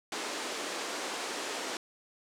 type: band-pass noise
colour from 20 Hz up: pink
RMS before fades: -37 dBFS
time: 0.12-1.77 s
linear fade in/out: 2 ms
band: 300 to 8400 Hz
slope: 24 dB/octave
effects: none